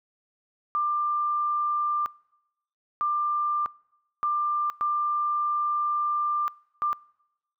sine tone bursts at uneven times, 1190 Hz, D6, 22 cents sharp, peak -22 dBFS, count 5, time 0.75-2.06 / 3.01-3.66 / 4.23-4.7 / 4.81-6.48 / 6.82-6.93 s, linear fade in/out 0 ms, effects noise-tail reverb RT60 0.9 s tail -26 dB re dry

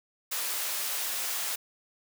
white high-pass noise, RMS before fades -32 dBFS, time 0.31-1.56 s, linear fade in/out 10 ms, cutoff 560 Hz, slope 12 dB/octave, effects none

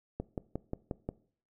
click train, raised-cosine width 2 ms, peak -21 dBFS, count 6, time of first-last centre 0.2-1.09 s, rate 5.62 Hz, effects noise-tail reverb RT60 0.5 s tail -20 dB re dry

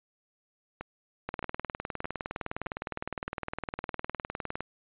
two click trains, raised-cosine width 0.5 ms, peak -18 / -22 dBFS, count 66 / 5, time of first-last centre 1.29-4.606 / 0.81-3.279 s, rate 19.6 / 1.62 Hz, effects resampled to 8000 Hz

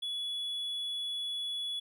triangle tone, 3400 Hz, G#7, 40 cents sharp, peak -32 dBFS, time 0.02-1.8 s, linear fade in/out 10 ms, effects none

